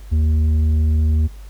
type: tone with tanh clipping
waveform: sine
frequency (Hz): 77.78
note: D#2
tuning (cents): 0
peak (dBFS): -14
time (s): 0.11-1.28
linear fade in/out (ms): 20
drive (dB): 6
effects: added 50 Hz sine -33 dBFS peak until 1.49 s + pink hiss -50 dBFS RMS until 1.49 s